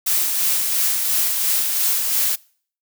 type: noise with tremolo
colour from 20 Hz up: blue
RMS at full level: -18 dBFS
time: 0.06-2.36 s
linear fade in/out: 10 ms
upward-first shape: sine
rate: 2.9 Hz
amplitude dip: 35%
effects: noise-tail reverb RT60 0.5 s tail -24 dB re dry